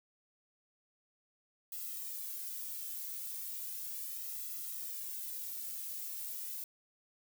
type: noise with flanger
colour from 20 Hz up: violet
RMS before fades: -42 dBFS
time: 1.72-6.64 s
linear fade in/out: 2 ms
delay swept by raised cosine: 1.5 to 2.3 ms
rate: 0.36 Hz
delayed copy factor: +1
effects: none